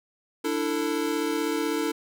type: chord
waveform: square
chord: D suspended second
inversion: none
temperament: equal with one note detuned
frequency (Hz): 293.7 / 329.6 / 446.1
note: D4 / E4 / A4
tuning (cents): 0 / 0 / +24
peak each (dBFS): -30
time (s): 0.44-1.92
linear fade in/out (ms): 10
effects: none